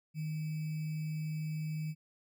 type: tone with sample-and-hold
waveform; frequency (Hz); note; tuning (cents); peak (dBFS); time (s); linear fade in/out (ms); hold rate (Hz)
sine; 155.56; D#3; 0; -34; 0.14-1.95; 50; 2450
effects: none